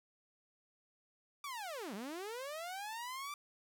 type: linear two-way sweep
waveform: sawtooth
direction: down then up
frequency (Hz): 1183 to 185 to 1183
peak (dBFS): -38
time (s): 1.44-3.34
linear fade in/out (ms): 2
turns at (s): 1.94
effects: none